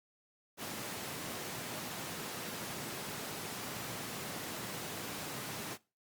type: high-pass noise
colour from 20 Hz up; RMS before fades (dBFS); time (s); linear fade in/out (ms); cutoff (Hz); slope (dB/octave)
pink; -42; 0.57-5.78; 50; 120; 24
effects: noise-tail reverb RT60 0.3 s tail -21 dB re dry + Opus 48 kbps